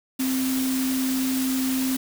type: tone in noise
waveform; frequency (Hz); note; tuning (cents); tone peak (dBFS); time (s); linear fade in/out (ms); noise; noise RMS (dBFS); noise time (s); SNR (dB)
sine; 261.6; C4; 0; -22; 0.19-1.97; 10; white; -31; 0.19-1.97; +6
effects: none